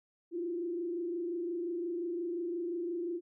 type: tone with frequency modulation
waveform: sine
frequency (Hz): 345.1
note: F4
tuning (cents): -21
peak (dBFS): -33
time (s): 0.31-3.21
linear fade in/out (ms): 50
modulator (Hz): 25.7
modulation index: 0.67
effects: none